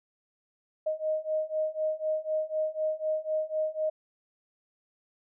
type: beating tone pair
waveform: sine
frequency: 621 / 625 Hz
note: D#5 / D#5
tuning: -3 / +8 cents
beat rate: 4 Hz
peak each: -31 / -30 dBFS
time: 0.86-3.9 s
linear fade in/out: 10 ms
effects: none